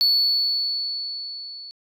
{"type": "tone with level ramp", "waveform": "sine", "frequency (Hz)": 4435, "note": "C#8", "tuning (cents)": 0, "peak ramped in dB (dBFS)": [-12, -36], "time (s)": [0.01, 1.71], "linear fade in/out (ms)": 0, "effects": ["tanh soft clip ceiling -14 dBFS"]}